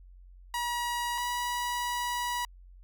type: tone pair in turn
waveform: sawtooth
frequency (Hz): 960 / 971.2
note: B5 / B5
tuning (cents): -49 / -29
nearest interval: unison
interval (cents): 20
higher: second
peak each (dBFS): -26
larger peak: neither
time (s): 0.54-1.18 / 1.18-2.45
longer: second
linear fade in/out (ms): 2
effects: added 45 Hz sine -49 dBFS peak until 2.83 s